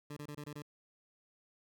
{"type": "tone bursts", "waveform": "20% pulse", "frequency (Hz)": 147.4, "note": "D3", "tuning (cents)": 7, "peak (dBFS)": -38, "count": 6, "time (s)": [0.1, 0.622], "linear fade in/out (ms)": 5, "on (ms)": 67, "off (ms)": 24, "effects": []}